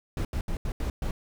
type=noise bursts at uneven times; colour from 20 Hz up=brown; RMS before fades=-29 dBFS; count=6; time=0.17-0.25 / 0.33-0.41 / 0.48-0.57 / 0.65-0.72 / 0.8-0.9 / 1.02-1.11 s; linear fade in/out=2 ms; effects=none